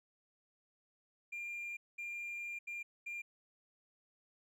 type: tone bursts at uneven times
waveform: triangle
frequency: 2396 Hz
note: D7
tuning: 34 cents sharp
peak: -38 dBFS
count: 4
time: 1.32-1.77 / 1.98-2.59 / 2.67-2.83 / 3.06-3.22 s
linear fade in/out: 10 ms
effects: tanh soft clip ceiling -35 dBFS